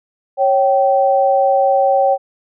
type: tone pair together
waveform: sine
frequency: 550 / 774.5 Hz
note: C#5 / G5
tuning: -14 / -21 cents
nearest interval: tritone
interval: 593 cents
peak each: -13 dBFS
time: 0.37-2.18 s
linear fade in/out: 50 ms
effects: none